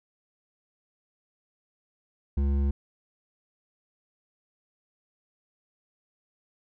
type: tone with hard clipping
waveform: triangle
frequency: 69.7 Hz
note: C#2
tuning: 10 cents sharp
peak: -24 dBFS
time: 2.37-2.71 s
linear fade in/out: 5 ms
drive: 13 dB
effects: none